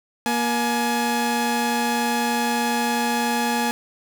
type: tone pair together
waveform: sawtooth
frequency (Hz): 236.8 / 844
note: A#3 / G#5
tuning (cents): +27 / +28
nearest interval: octave + minor seventh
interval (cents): 2201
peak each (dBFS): -19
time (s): 0.26-3.71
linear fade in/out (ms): 0
effects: none